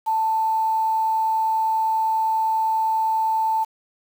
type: tone with quantisation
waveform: sine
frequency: 885 Hz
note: A5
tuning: 10 cents sharp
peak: -18 dBFS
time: 0.06-3.65 s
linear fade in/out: 20 ms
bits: 7
effects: none